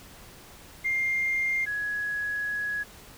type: tone pair in turn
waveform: sine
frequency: 2110 / 1674.7 Hz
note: C7 / G#6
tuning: +14 / +14 cents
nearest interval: major third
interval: 400 cents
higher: first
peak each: -23 / -27 dBFS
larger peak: first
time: 0.84-1.66 / 1.66-2.84 s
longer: second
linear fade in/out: 20 ms
effects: tanh soft clip ceiling -19 dBFS + pink hiss -49 dBFS RMS until 3.17 s